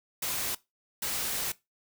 white noise bursts at uneven times, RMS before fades -32 dBFS, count 2, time 0.22-0.55 / 1.02-1.52 s, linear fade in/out 5 ms, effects noise-tail reverb RT60 0.2 s tail -19 dB re dry

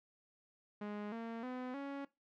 sawtooth tone with pitch steps, 207.7 / 229.1 / 252.8 / 278.9 Hz, G#3 / A#3 / B3 / C#4, 0 / -30 / +41 / +11 cents, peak -37 dBFS, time 0.81-2.05 s, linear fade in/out 5 ms, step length 310 ms, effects noise-tail reverb RT60 0.2 s tail -19 dB re dry + low-pass 2000 Hz 12 dB/octave

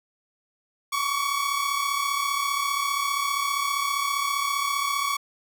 sawtooth tone pair together, 1108.7 / 1143.8 Hz, C#6 / D6, 0 / -46 cents, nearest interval minor second, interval 54 cents, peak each -23 dBFS, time 0.92-5.17 s, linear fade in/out 10 ms, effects none

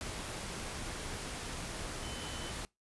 sine tone in noise, 3034 Hz, F#7, 43 cents sharp, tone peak -48 dBFS, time 2.03-2.51 s, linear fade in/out 0 ms, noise pink, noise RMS -41 dBFS, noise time 0.01-2.65 s, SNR -10 dB, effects noise-tail reverb RT60 0.2 s tail -24 dB re dry + resampled to 24000 Hz

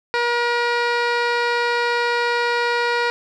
15% pulse tone with low-pass filter, 477.3 Hz, A#4, 41 cents sharp, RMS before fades -20 dBFS, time 0.14-3.1 s, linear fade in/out 0 ms, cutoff 3600 Hz, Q 1.6, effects none

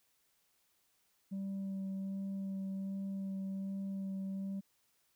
sine tone with vibrato, 193.9 Hz, G3, 19 cents flat, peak -34 dBFS, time 1.31-4.61 s, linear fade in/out 20 ms, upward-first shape sine, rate 1.3 Hz, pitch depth 12 cents each way, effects tanh soft clip ceiling -36 dBFS + white hiss -75 dBFS RMS until 5.15 s

